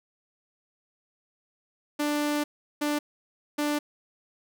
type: tone bursts at uneven times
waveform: sawtooth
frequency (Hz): 295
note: D4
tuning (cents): +8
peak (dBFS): -21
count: 3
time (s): 1.99-2.44 / 2.81-2.99 / 3.58-3.79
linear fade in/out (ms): 10
effects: none